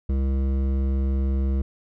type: tone with hard clipping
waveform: sine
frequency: 67 Hz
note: C2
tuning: 42 cents sharp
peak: -22 dBFS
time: 0.09-1.62 s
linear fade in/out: 5 ms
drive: 12 dB
effects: none